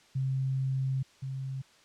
sine tone pair in turn, 133 / 133.53 Hz, C3 / C3, +29 / +36 cents, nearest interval unison, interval 7 cents, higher second, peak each -27 / -33 dBFS, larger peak first, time 0.15-1.03 / 1.22-1.62 s, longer first, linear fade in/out 10 ms, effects white hiss -60 dBFS RMS until 1.84 s + low-pass 6000 Hz 12 dB/octave

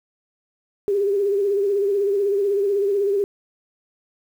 sine tone with vibrato, 400.7 Hz, G4, 38 cents sharp, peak -17 dBFS, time 0.88-3.24 s, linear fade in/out 0 ms, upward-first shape sine, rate 16 Hz, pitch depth 55 cents each way, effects 8-bit

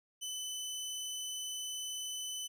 20% pulse tone, 3013 Hz, F#7, 31 cents sharp, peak -33 dBFS, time 0.21-2.48 s, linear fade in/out 20 ms, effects none

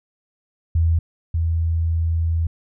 sine tone pair in turn, 82.41 / 82.41 Hz, E2 / E2, 0 / 0 cents, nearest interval unison, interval 0 cents, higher neither, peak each -14 / -17 dBFS, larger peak first, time 0.75-0.99 / 1.34-2.47 s, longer second, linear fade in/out 5 ms, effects none

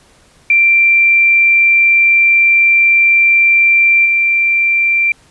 sine tone with level steps, 2358 Hz, D7, 6 cents sharp, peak -6 / -9 dBFS, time 0.5-5.12 s, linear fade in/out 2 ms, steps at 4.05 s, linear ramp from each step 10 ms, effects pink hiss -48 dBFS RMS until 5.3 s + resampled to 24000 Hz

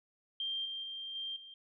sine tone with level steps, 3175 Hz, G7, 21 cents sharp, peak -34 / -38 / -40 / -37 / -49 dBFS, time 0.4-1.54 s, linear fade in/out 2 ms, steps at 0.65 / 0.83 / 1.15 / 1.36 s, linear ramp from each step 5 ms, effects none

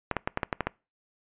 clicks, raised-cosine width 0.5 ms, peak -11 dBFS, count 8, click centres 0.113 / 0.167 / 0.275 / 0.374 / 0.432 / 0.528 / 0.607 / 0.67 s, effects noise-tail reverb RT60 0.3 s tail -24 dB re dry + resampled to 8000 Hz

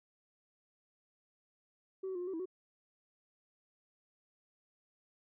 sine tone with pitch steps, 380.9 / 377.2 / 354 / 358 / 381.7 / 325.1 / 371 Hz, G4 / F#4 / F4 / F4 / G4 / E4 / F#4, -50 / +33 / +23 / +43 / -46 / -24 / +5 cents, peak -35 dBFS, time 2.03-2.457 s, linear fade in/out 10 ms, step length 61 ms, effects tanh soft clip ceiling -34 dBFS

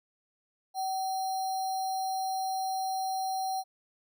sine tone with sample-and-hold, 760 Hz, F#5, 46 cents sharp, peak -29 dBFS, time 0.74-3.64 s, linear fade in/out 50 ms, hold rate 4900 Hz, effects none

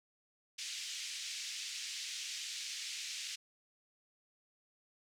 white band-pass noise, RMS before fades -43 dBFS, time 0.58-3.36 s, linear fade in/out 10 ms, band 2200 to 6700 Hz, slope 24 dB/octave, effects none

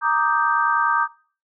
sine chord, Eb major seventh, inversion second, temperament equal, 932.3 / 1174.7 / 1244.5 / 1568 Hz, Bb5 / D6 / Eb6 / G6, 0 / 0 / 0 / 0 cents, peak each -22 / -22 / -23 / -22 dBFS, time 0.01-1.08 s, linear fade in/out 50 ms, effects noise-tail reverb RT60 0.4 s tail -20 dB re dry

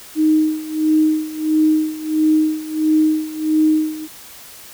sine tone with tremolo, 311.1 Hz, D#4, in tune, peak -10 dBFS, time 0.15-4.08 s, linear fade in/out 50 ms, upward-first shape sine, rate 1.5 Hz, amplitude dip 85%, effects white hiss -39 dBFS RMS until 4.73 s

